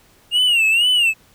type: tone with vibrato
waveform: triangle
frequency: 2794 Hz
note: F7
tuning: in tune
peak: -11 dBFS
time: 0.31-1.14 s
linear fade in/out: 50 ms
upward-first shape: sine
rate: 2.1 Hz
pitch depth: 130 cents each way
effects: pink hiss -53 dBFS RMS until 1.34 s